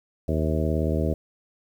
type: harmonic tone with a mistuned harmonic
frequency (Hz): 78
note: D#2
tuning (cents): +5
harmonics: 1 / 2 / 3 / 4 / 5 / 6 / 7 / 8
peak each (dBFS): -25 / -28 / -30 / -31 / -32 / -33 / -33 / -34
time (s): 0.28-1.14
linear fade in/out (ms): 5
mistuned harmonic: 8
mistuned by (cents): +56
effects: 9-bit